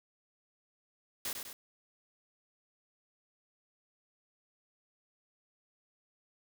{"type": "noise with echo", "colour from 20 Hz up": "white", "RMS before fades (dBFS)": -37, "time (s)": [1.25, 1.33], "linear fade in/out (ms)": 2, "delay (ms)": 100, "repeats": 2, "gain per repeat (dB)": -5, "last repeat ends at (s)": 1.53, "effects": []}